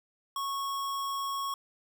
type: tone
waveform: square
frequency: 1102 Hz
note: C#6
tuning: 11 cents flat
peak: -32 dBFS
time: 0.36-1.54 s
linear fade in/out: 2 ms
effects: none